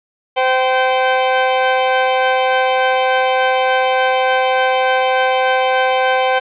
sawtooth tone pair together, 517 / 773.8 Hz, C5 / G5, -21 / -23 cents, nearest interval perfect fifth, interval 698 cents, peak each -11 dBFS, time 0.36-6.4 s, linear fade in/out 20 ms, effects resampled to 8000 Hz + 7-bit

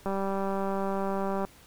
click train, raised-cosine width 1 ms, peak -18 dBFS, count 272, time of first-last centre 0.06-1.45 s, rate 195 Hz, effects pink hiss -55 dBFS RMS until 1.66 s

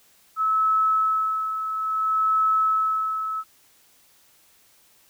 sine tone with tremolo, 1298 Hz, E6, 27 cents flat, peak -17 dBFS, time 0.36-3.44 s, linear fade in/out 50 ms, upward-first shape sine, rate 0.59 Hz, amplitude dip 60%, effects white hiss -58 dBFS RMS until 5.09 s

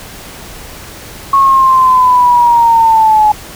sine linear sweep, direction down, 1100 to 843 Hz, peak -4 dBFS, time 1.33-3.32 s, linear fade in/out 5 ms, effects pink hiss -30 dBFS RMS until 3.55 s

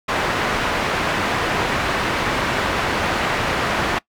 white low-pass noise, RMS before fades -21 dBFS, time 0.08-3.99 s, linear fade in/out 10 ms, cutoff 1800 Hz, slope 12 dB/octave, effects noise-tail reverb RT60 0.1 s tail -22 dB re dry

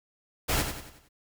pink noise with echo, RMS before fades -26 dBFS, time 0.48-0.63 s, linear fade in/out 20 ms, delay 92 ms, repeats 5, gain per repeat -7 dB, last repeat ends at 1.09 s, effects none

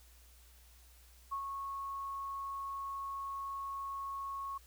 sine tone with ADSR envelope, 1100 Hz, C#6, 14 cents flat, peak -34 dBFS, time 1.31-4.58 s, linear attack 18 ms, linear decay 84 ms, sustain -4 dB, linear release 7 ms, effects added 60 Hz sine -59 dBFS peak until 4.66 s + white hiss -64 dBFS RMS until 4.66 s

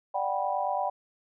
sine chord, G major seventh, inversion second, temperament just, 588 / 735 / 784 / 980 Hz, D5 / F#5 / G5 / B5, +2 / -12 / 0 / -14 cents, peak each -33 / -32 / -30 / -33 dBFS, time 0.14-0.9 s, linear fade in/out 10 ms, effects none

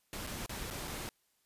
pink noise with dropouts, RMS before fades -41 dBFS, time 0.13-1.09 s, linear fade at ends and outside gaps 0 ms, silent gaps 0.266-0.272 / 0.461-0.494 / 0.702-0.709 / 0.875-0.879 s, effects white hiss -75 dBFS RMS until 1.45 s + resampled to 32000 Hz

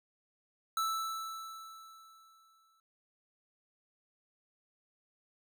square tone with exponential decay, 1318.5 Hz, E6, in tune, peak -30 dBFS, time 0.77-2.8 s, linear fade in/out 2 ms, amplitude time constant 440 ms, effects none

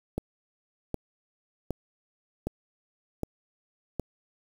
click train, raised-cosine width 2 ms, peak -16 dBFS, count 6, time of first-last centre 0.18-3.997 s, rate 1.31 Hz, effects 7-bit

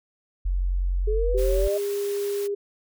sine tone, 45.23 Hz, F#1, 39 cents flat, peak -21 dBFS, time 0.45-1.68 s, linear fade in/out 10 ms
sine linear sweep, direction up, 415.3 to 622.3 Hz, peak -24 dBFS, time 1.07-1.78 s, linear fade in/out 10 ms
sine tone with pitch glide, 387.3 to 404.7 Hz, G4 to G#4, -21 to -45 cents, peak -24 dBFS, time 1.34-2.55 s, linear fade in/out 10 ms, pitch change +76 cents, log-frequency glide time 1.58-1.76 s
white high-pass noise, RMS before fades -40 dBFS, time 1.37-2.48 s, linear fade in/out 20 ms, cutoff 830 Hz, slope 48 dB/octave
effects none

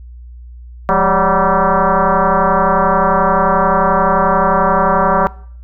sine tone with frequency modulation, 207.7 Hz, G#3, in tune, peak -9 dBFS, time 0.89-5.27 s, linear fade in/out 0 ms, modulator 192 Hz, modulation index 6.2, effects noise-tail reverb RT60 0.6 s tail -22 dB re dry + added 60 Hz sine -31 dBFS peak until 5.63 s

